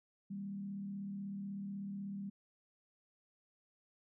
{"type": "tone with frequency modulation", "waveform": "sine", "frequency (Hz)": 198.1, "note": "G3", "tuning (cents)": 18, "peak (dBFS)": -40, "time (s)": [0.3, 2.3], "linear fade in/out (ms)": 10, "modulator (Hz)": 36.2, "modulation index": 0.42, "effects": []}